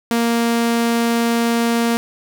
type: tone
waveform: sawtooth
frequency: 233.1 Hz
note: A#3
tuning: in tune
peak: -11 dBFS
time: 0.11-1.97 s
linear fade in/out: 0 ms
effects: none